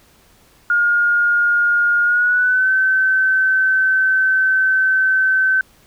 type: tone with pitch glide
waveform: sine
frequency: 1423 to 1534 Hz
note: F6 to G6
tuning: +32 to -38 cents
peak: -12 dBFS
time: 0.7-5.61 s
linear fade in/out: 2 ms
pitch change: +130 cents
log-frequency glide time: 2.03-2.71 s
effects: pink hiss -52 dBFS RMS until 5.86 s